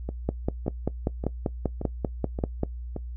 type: two click trains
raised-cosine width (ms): 2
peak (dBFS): -18 / -11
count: 6 / 13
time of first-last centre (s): 0.09-2.964 / 0.29-2.634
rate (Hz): 1.74 / 5.12
effects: noise-tail reverb RT60 0.1 s tail -20 dB re dry + added 60 Hz sine -33 dBFS peak until 3.16 s